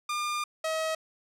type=tone pair in turn; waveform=sawtooth; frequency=1204 / 637.8 Hz; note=D6 / D#5; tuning=+43 / +43 cents; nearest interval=major seventh; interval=1100 cents; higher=first; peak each=-25 / -24 dBFS; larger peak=second; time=0.09-0.44 / 0.64-0.95 s; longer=first; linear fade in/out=5 ms; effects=low-pass 10000 Hz 12 dB/octave